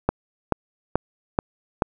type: click train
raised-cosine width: 1 ms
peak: -4 dBFS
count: 5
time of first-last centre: 0.09-1.822 s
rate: 2.31 Hz
effects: none